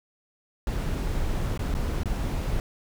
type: noise with dropouts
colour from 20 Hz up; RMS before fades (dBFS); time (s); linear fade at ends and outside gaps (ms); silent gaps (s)
brown; -27; 0.67-2.6; 1; 1.576-1.592 / 1.741-1.75 / 2.034-2.057
effects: none